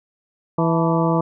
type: harmonic tone with a mistuned harmonic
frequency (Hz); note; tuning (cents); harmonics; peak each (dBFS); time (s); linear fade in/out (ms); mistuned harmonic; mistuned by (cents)
164.81; E3; 0; 1 / 2 / 3 / 4 / 5 / 6 / 7; -19 / -22 / -24 / -25 / -26 / -27 / -27; 0.58-1.21; 5; 5; +99
effects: none